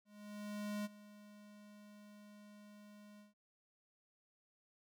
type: tone with ADSR envelope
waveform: square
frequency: 207.7 Hz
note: G#3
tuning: in tune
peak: -39 dBFS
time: 0.05-3.34 s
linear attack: 800 ms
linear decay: 27 ms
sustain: -18 dB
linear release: 150 ms
effects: none